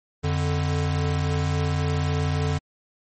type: tone pair together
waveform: square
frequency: 87.18 / 146.5 Hz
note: F2 / D3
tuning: -3 / -4 cents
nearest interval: major sixth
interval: 899 cents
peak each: -25 dBFS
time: 0.23-2.59 s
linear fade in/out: 20 ms
effects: MP3 32 kbps